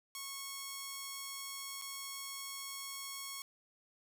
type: tone with dropouts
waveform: 5% pulse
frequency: 1099 Hz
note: C#6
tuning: 15 cents flat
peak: -30 dBFS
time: 0.15-3.42 s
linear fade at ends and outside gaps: 1 ms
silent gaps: 1.815-1.82 s
effects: none